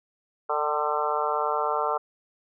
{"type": "harmonic tone with a mistuned harmonic", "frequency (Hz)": 149.1, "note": "D3", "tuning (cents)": 27, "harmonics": [3, 4, 5, 6, 7, 8, 9], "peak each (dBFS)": [-31, -31, -31, -31, -31, -31, -31], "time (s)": [0.49, 1.98], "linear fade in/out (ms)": 10, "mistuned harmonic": 5, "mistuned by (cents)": 38, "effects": []}